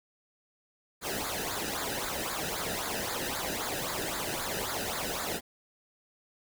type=noise with flanger; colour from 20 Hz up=pink; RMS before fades=-34 dBFS; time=1.01-5.41 s; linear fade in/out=50 ms; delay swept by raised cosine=0.34 to 0.93 ms; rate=3.8 Hz; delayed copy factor=-0.75; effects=none